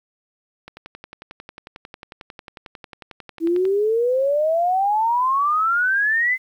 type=click train; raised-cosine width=0.3 ms; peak=-21 dBFS; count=34; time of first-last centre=0.68-3.653 s; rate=11.1 Hz
type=exponential sweep; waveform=sine; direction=up; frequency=322.5 to 2076 Hz; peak=-16 dBFS; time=3.4-6.38 s; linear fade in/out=50 ms
effects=9-bit